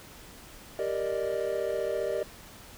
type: chord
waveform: triangle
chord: Eb major seventh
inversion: first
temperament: equal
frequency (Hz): 392 / 466.2 / 587.3 / 622.3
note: G4 / Bb4 / D5 / Eb5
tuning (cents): 0 / 0 / 0 / 0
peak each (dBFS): -32 / -31 / -31 / -32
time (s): 0.79-2.23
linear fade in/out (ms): 2
effects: pink hiss -49 dBFS RMS until 2.77 s